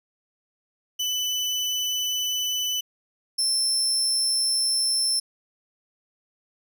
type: tone pair in turn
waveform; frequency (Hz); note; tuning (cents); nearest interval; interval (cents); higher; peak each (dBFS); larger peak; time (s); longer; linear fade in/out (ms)
30% pulse; 2995 / 5336; F#7 / E8; +20 / +20; minor seventh; 1000; second; -21 / -17; second; 0.99-2.81 / 3.38-5.2; neither; 10
effects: none